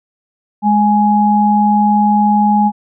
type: tone pair together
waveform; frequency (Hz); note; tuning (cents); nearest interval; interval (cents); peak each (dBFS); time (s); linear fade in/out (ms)
sine; 208.7 / 834.8; G#3 / G#5; +9 / +9; 2 octaves; 2400; -11; 0.62-2.72; 50
effects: none